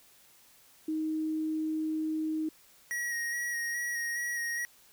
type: tone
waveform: sine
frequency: 313.5 Hz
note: D#4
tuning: 13 cents sharp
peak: -29 dBFS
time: 0.88-2.49 s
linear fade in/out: 5 ms
type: tone with vibrato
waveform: square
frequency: 1895 Hz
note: A#6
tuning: 28 cents sharp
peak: -32 dBFS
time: 2.91-4.65 s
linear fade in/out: 0 ms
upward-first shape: square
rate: 2.4 Hz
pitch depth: 18 cents each way
effects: white hiss -60 dBFS RMS until 4.92 s